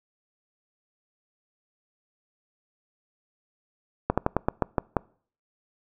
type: slowing click train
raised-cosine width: 1 ms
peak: -7 dBFS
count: 8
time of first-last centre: 4.1-4.967 s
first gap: 76 ms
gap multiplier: 1.16
effects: noise-tail reverb RT60 0.5 s tail -25 dB re dry